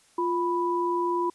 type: tone pair together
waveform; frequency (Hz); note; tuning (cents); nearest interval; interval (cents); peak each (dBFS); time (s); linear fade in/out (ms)
sine; 349.2 / 987.8; F4 / B5; 0 / 0; octave + tritone; 1800; -26; 0.18-1.3; 5
effects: white hiss -60 dBFS RMS until 1.34 s + resampled to 24000 Hz